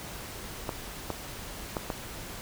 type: clicks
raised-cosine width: 1 ms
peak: -16 dBFS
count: 4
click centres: 0.692 / 1.103 / 1.768 / 1.902 s
effects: pink hiss -41 dBFS RMS until 2.41 s